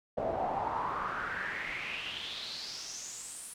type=noise with band-pass filter sweep; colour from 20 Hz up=brown; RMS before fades=-37 dBFS; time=0.17-3.54 s; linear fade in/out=10 ms; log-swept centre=590 to 9900 Hz; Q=5.6; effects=none